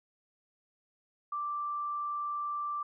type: tone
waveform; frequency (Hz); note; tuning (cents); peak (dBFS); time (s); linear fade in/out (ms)
sine; 1174.7; D6; 0; -32; 1.32-2.83; 5
effects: none